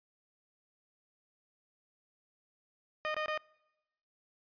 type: tone bursts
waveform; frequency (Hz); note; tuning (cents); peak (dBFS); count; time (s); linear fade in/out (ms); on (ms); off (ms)
15% pulse; 615; D#5; -20; -26; 3; 3.05-3.376; 0; 94; 22
effects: noise-tail reverb RT60 1.0 s tail -26 dB re dry + resampled to 11025 Hz